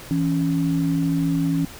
sine tone pair together, 164.81 / 277.5 Hz, E3 / C#4, 0 / +2 cents, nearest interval major sixth, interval 902 cents, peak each -21 dBFS, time 0.11-1.65 s, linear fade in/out 0 ms, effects pink hiss -40 dBFS RMS until 1.79 s

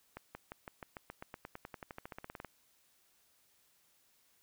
accelerating click train, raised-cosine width 0.5 ms, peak -29 dBFS, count 24, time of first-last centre 0.17-2.447 s, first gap 180 ms, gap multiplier 0.94, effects white hiss -71 dBFS RMS until 4.42 s

